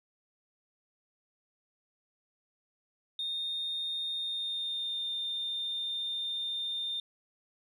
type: tone with pitch glide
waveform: sine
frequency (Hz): 3667 to 3617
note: A#7 to A7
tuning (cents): -29 to +47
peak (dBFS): -31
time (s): 3.19-7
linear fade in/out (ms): 2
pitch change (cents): -24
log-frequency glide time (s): 4.15-5.1
effects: tanh soft clip ceiling -28 dBFS + 12-bit